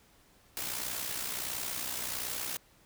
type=noise with amplitude modulation; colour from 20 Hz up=white; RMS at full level=-34 dBFS; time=0.57-2.57 s; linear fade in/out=0 ms; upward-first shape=sine; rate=61.4 Hz; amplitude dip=55%; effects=pink hiss -63 dBFS RMS until 2.85 s